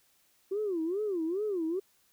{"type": "tone with vibrato", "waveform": "sine", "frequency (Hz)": 370, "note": "F#4", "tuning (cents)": 0, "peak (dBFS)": -28, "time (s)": [0.51, 1.8], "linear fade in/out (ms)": 10, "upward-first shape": "sine", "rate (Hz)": 2.4, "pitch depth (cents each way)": 260, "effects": ["tanh soft clip ceiling -24 dBFS", "white hiss -68 dBFS RMS until 2.12 s"]}